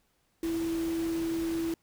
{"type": "tone in noise", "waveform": "sine", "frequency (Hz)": 330, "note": "E4", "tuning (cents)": 2, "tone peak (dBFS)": -28, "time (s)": [0.43, 1.74], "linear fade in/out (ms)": 2, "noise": "pink", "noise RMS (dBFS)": -43, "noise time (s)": [0.43, 1.74], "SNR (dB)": 12, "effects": ["pink hiss -72 dBFS RMS until 1.82 s"]}